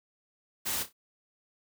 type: noise with echo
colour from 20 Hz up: white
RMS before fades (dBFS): -32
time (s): 0.65-0.84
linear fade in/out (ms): 20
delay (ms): 30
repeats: 3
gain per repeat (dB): -11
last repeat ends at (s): 0.93
effects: none